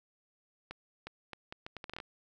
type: accelerating click train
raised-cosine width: 0.3 ms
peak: -26 dBFS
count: 12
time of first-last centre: 0.71-2.002 s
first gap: 360 ms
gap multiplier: 0.73
effects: none